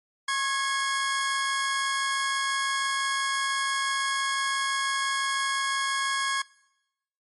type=tone pair together; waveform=sawtooth; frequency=1085.5 / 1661.2 Hz; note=C#6 / G#6; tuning=-37 / 0 cents; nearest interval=perfect fifth; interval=737 cents; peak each=-24 dBFS; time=0.28-6.42 s; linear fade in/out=5 ms; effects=noise-tail reverb RT60 0.9 s tail -22 dB re dry + MP3 48 kbps

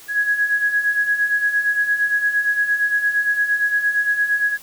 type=beating tone pair; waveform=sine; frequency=1661.2 / 1669.9 Hz; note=G#6 / G#6; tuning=0 / +9 cents; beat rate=8.7 Hz; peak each=-23 / -17 dBFS; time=0.08-4.58 s; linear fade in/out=50 ms; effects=white hiss -43 dBFS RMS until 4.62 s

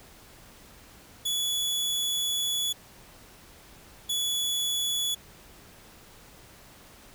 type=tone pair in turn; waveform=sawtooth; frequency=3412 / 3412 Hz; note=G#7 / G#7; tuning=+46 / +46 cents; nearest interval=unison; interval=0 cents; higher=neither; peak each=-23 dBFS; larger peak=neither; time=1.25-2.73 / 4.09-5.15 s; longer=first; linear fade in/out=10 ms; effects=pink hiss -52 dBFS RMS until 7.14 s

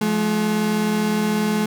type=tone pair together; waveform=35% pulse; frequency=173.9 / 213.3 Hz; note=F3 / G#3; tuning=-7 / +46 cents; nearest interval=major third; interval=353 cents; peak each=-25 / -17 dBFS; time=0.01-1.66 s; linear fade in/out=5 ms; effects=none

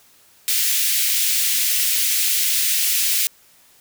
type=high-pass noise; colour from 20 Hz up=white; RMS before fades=-19 dBFS; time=0.48-3.27 s; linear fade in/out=0 ms; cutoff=2100 Hz; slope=24 dB/octave; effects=white hiss -53 dBFS RMS until 3.8 s

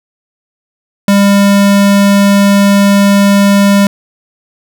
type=tone; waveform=square; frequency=200 Hz; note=G3; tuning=35 cents sharp; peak=-5 dBFS; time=1.08-3.87 s; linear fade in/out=2 ms; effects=none

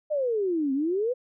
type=exponential two-way sweep; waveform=sine; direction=down then up; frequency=622.3 to 261.6 to 519 Hz; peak=-23 dBFS; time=0.1-1.14 s; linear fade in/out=20 ms; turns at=0.73 s; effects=none

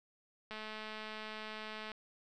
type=click train; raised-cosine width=0.3 ms; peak=-29 dBFS; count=305; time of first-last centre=0.51-1.917 s; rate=216 Hz; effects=none

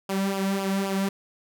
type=tone with flanger; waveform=sawtooth; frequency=194.8 Hz; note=G3; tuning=11 cents flat; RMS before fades=-26 dBFS; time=0.09-1.09 s; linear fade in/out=5 ms; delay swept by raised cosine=0.49 to 2.49 ms; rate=3.8 Hz; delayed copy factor=-0.65; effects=none

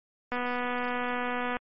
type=click train; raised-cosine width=0.5 ms; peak=-17 dBFS; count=308; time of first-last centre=0.32-1.568 s; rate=246 Hz; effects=MP3 32 kbps

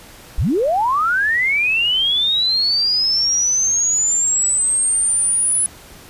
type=linear sweep; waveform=sine; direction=up; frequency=30.87 to 10130 Hz; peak=-14 dBFS; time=0.38-5.66 s; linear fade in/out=0 ms; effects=pink hiss -41 dBFS RMS until 6.09 s + resampled to 32000 Hz

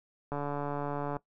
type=click train; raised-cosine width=1 ms; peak=-21 dBFS; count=123; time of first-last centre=0.32-1.167 s; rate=144 Hz; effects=noise-tail reverb RT60 0.1 s tail -19 dB re dry

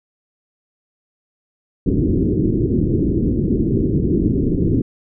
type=low-pass noise; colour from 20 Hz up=white; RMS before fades=-17 dBFS; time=1.86-4.82 s; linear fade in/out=5 ms; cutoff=380 Hz; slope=48 dB/octave; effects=none

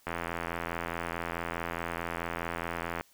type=click train; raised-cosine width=0.5 ms; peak=-18 dBFS; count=250; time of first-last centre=0.07-3.01 s; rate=84.7 Hz; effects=white hiss -63 dBFS RMS until 3.13 s

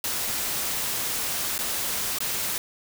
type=noise with dropouts; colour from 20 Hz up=white; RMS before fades=-28 dBFS; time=0.04-2.58 s; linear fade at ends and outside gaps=1 ms; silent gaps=1.579-1.589 / 2.186-2.204 s; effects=none

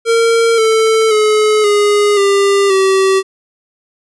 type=tone with pitch steps; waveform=square; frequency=459.4 / 443.2 / 427.6 / 412.6 / 398.1 / 384.1 Hz; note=A#4 / A4 / A4 / G#4 / G4 / G4; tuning=-25 / +13 / -49 / -11 / +27 / -35 cents; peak=-9 dBFS; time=0.05-3.23 s; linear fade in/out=50 ms; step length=530 ms; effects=resampled to 24000 Hz

